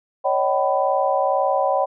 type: tone cluster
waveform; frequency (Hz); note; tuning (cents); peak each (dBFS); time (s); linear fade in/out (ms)
sine; 553 / 615 / 765 / 995; C#5 / D#5 / G5 / B5; -4 / -20 / -42 / +13; -21 / -24 / -21 / -24; 0.24-1.86; 20
effects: none